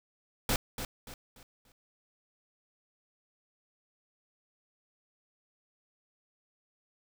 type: noise with echo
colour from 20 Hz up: pink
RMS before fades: -28 dBFS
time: 0.49-0.56 s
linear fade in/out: 2 ms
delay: 290 ms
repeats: 4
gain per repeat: -9 dB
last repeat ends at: 1.72 s
effects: none